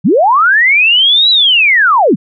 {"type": "linear two-way sweep", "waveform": "sine", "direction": "up then down", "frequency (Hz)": [132.9, 3984, 132.9], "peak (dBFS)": -5, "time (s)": [0.04, 2.16], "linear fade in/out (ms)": 20, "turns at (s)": 1.3, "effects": []}